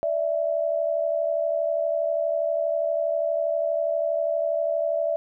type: tone pair together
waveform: sine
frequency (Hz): 587.3 / 659.7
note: D5 / E5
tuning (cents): 0 / +1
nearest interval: major second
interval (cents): 201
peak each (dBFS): -25 / -24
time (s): 0.03-5.16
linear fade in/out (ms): 0
effects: none